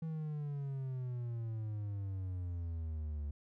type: exponential sweep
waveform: triangle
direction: down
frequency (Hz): 162.8 to 71.7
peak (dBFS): -35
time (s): 0.02-3.31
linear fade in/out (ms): 5
effects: none